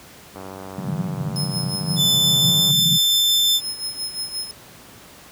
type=click train; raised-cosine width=1 ms; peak=-21 dBFS; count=224; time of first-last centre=0.36-2.705 s; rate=95.1 Hz
type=band-pass noise; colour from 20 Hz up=white; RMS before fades=-25 dBFS; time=0.78-2.98 s; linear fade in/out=5 ms; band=130 to 180 Hz; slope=48 dB/octave
type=tone with tremolo; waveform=sawtooth; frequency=5160 Hz; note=E8; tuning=38 cents flat; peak=-21 dBFS; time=1.36-4.51 s; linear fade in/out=0 ms; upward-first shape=sine; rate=5.7 Hz; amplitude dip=70%
type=tone with pitch glide; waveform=40% pulse; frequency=3520 to 3549 Hz; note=A7 to A7; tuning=0 to +14 cents; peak=-14 dBFS; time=1.96-3.61 s; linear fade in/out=50 ms; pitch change=+14 cents; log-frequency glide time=2.11-2.6 s
effects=pink hiss -44 dBFS RMS until 5.31 s + high-pass 80 Hz 12 dB/octave